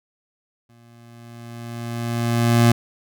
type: tone with exponential growth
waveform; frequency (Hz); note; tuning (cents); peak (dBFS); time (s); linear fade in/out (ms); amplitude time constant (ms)
25% pulse; 117.6; A#2; +16; -7; 0.69-2.72; 5; 440
effects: none